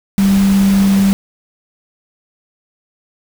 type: tone in noise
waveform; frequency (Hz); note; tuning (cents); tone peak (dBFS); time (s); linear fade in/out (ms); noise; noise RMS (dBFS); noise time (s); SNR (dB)
sine; 196; G3; 0; -8; 0.18-1.13; 0; pink; -24; 0.18-1.13; +13
effects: none